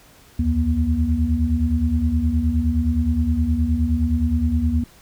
sine tone cluster, 73.6 / 83.2 / 240 Hz, D2 / E2 / B3, +4 / +17 / -49 cents, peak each -21 dBFS, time 0.39-4.84 s, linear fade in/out 5 ms, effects pink hiss -50 dBFS RMS until 5.01 s

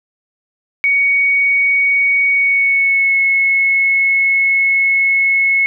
sine tone with pitch glide, 2239 to 2188 Hz, C#7 to C#7, +17 to -23 cents, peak -10 dBFS, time 0.84-5.66 s, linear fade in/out 0 ms, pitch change -40 cents, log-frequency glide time 2.32-3.18 s, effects none

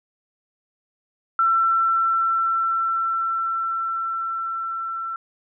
sine tone with level ramp, 1344 Hz, E6, 33 cents sharp, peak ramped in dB -15 to -26 dBFS, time 1.39-5.16 s, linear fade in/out 2 ms, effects none

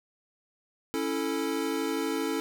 square chord, A major, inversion first, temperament equal, 277.2 / 329.6 / 440 Hz, C#4 / E4 / A4, 0 / 0 / 0 cents, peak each -33 dBFS, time 0.94-2.4 s, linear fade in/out 0 ms, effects none

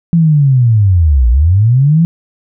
sine linear two-way sweep, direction down then up, 171.5 to 56.2 to 171.5 Hz, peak -5 dBFS, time 0.13-2.05 s, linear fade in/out 0 ms, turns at 1.29 s, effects none

